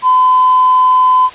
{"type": "tone with tanh clipping", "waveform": "triangle", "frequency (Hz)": 1016, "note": "B5", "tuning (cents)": 49, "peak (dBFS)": -5, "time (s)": [0.02, 1.3], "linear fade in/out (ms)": 50, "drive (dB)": 1, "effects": ["white hiss -33 dBFS RMS until 1.34 s", "resampled to 8000 Hz"]}